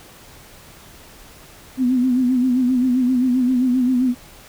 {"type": "tone with vibrato", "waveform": "sine", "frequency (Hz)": 252.4, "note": "B3", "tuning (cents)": 38, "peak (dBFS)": -14, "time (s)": [1.77, 4.15], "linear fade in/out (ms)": 50, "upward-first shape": "sine", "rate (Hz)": 7.6, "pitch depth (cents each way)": 64, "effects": ["pink hiss -44 dBFS RMS until 4.48 s"]}